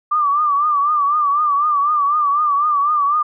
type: tone with vibrato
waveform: sine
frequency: 1174.7 Hz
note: D6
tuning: in tune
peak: -13 dBFS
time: 0.11-3.23 s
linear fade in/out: 10 ms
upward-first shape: triangle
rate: 4 Hz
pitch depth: 97 cents each way
effects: none